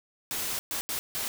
white noise bursts at uneven times, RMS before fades -32 dBFS, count 4, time 0.31-0.59 / 0.71-0.81 / 0.89-0.99 / 1.15-1.28 s, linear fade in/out 0 ms, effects none

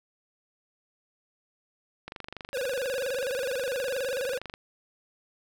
click train, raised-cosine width 0.3 ms, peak -22 dBFS, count 61, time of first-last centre 2.08-4.539 s, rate 24.4 Hz
square tone with vibrato, 521 Hz, C5, 7 cents flat, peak -29 dBFS, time 2.53-4.39 s, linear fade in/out 20 ms, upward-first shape sine, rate 19 Hz, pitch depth 130 cents each way
effects none

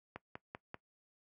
click train, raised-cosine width 0.5 ms, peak -28 dBFS, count 4, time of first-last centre 0.16-0.744 s, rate 5.14 Hz, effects noise-tail reverb RT60 0.1 s tail -20 dB re dry + high-pass 80 Hz 12 dB/octave

